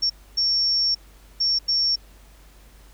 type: tone bursts at uneven times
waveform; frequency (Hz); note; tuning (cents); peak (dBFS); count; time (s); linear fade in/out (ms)
sine; 5480; F8; -34; -18; 4; 0.02-0.1 / 0.37-0.95 / 1.4-1.59 / 1.68-1.96; 10
effects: added 49 Hz sine -47 dBFS peak until 2.93 s + pink hiss -54 dBFS RMS until 2.93 s